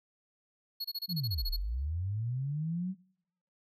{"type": "tone bursts", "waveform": "square", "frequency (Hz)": 4342, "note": "C#8", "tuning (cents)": -37, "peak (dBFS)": -34, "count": 11, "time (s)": [0.8, 1.566], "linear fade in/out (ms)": 10, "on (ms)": 46, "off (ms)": 26}
{"type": "linear two-way sweep", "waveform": "sine", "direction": "down then up", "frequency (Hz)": [191.4, 32.7, 191.4], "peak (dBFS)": -31, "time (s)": [1.08, 2.95], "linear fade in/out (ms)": 50, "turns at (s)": 1.48}
{"effects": ["noise-tail reverb RT60 0.8 s tail -26 dB re dry"]}